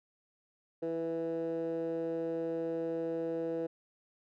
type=tone with band-pass filter; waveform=15% pulse; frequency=164.81 Hz; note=E3; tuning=in tune; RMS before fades=-35 dBFS; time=0.82-3.67 s; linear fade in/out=10 ms; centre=430 Hz; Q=4.4; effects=none